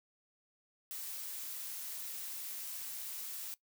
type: noise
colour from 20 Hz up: blue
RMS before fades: -43 dBFS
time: 0.91-3.54 s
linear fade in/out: 0 ms
effects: noise-tail reverb RT60 0.1 s tail -19 dB re dry